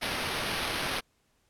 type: noise with sample-and-hold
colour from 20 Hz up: violet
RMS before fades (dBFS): -32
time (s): 0.01-1.01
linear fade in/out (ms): 20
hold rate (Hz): 7350
effects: pink hiss -71 dBFS RMS until 1.49 s + low-pass 12000 Hz 12 dB/octave